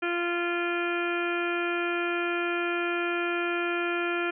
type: harmonic tone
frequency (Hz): 346.6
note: F4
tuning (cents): -13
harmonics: 1 / 2 / 3 / 4 / 5 / 6 / 7 / 8 / 9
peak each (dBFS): -29 / -36 / -42 / -32 / -36 / -45 / -34 / -45 / -44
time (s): 0.02-4.31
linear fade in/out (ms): 10
effects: none